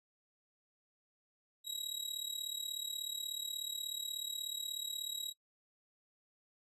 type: tone with amplitude modulation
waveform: sawtooth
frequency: 3848 Hz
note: B7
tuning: 46 cents flat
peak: -32 dBFS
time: 1.64-5.34 s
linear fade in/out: 50 ms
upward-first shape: sine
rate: 36.5 Hz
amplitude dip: 80%
effects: noise-tail reverb RT60 0.1 s tail -25 dB re dry + resampled to 32000 Hz